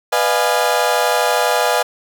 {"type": "chord", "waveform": "30% pulse", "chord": "F half-diminished seventh", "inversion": "second", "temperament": "equal with one note detuned", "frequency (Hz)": [493.9, 606.6, 698.5, 830.6], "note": ["Cb5", "Eb5", "F5", "Ab5"], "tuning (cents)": [0, -44, 0, 0], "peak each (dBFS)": -17, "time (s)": [0.12, 1.83], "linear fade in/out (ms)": 10, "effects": []}